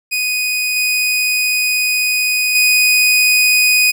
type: tone with level steps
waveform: sawtooth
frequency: 2489 Hz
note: D#7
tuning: in tune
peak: -12 / -10 / -6 dBFS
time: 0.11-3.92 s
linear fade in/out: 20 ms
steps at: 0.76 / 2.55 s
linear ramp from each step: 5 ms
effects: none